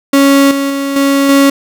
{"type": "tone with level steps", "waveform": "35% pulse", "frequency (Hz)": 277.2, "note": "C#4", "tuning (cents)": 0, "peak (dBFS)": [-3, -10, -12, -6, -3], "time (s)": [0.13, 1.5], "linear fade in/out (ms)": 5, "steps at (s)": [0.51, 0.7, 0.96, 1.29], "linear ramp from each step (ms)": 2, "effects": []}